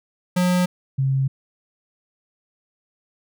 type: tone pair in turn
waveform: square / sine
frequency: 180 / 134.56 Hz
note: F#3 / C3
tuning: -47 / +49 cents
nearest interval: perfect fourth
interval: 504 cents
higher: first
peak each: -17 dBFS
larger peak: neither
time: 0.36-0.66 / 0.98-1.28 s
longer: neither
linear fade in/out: 10 ms
effects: none